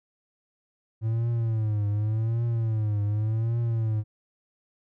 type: tone with vibrato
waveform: triangle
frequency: 110 Hz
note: A2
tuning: in tune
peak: -21 dBFS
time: 1.01-4.04 s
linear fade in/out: 50 ms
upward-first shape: triangle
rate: 0.87 Hz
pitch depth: 130 cents each way
effects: none